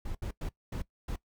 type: noise bursts at uneven times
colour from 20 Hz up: brown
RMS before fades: -35 dBFS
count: 5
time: 0.05-0.15 / 0.22-0.31 / 0.41-0.49 / 0.72-0.82 / 1.08-1.16 s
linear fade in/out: 5 ms
effects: noise-tail reverb RT60 0.1 s tail -19 dB re dry